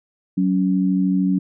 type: tone pair together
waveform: sine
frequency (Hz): 186.88 / 280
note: F#3 / C#4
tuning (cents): +18 / +18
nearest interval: perfect fifth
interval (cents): 700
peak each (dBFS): -17 / -20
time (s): 0.37-1.39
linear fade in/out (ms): 10
effects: none